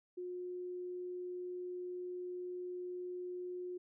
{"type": "tone", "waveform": "sine", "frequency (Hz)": 359.8, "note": "F#4", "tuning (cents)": -48, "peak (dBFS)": -40, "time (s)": [0.17, 3.78], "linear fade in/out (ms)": 10, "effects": []}